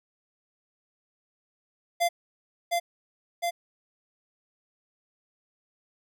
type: tone with echo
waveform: square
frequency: 690 Hz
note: F5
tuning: 21 cents flat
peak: -22 dBFS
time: 2-2.09 s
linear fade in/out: 20 ms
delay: 710 ms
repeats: 2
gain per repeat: -2 dB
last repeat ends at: 3.51 s
effects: none